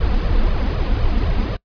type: noise with flanger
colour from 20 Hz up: brown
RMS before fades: -17 dBFS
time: 0-1.57 s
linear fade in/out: 10 ms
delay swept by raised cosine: 1.6 to 4.1 ms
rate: 3.9 Hz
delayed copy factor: +0.7
effects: noise-tail reverb RT60 0.1 s tail -24 dB re dry + resampled to 11025 Hz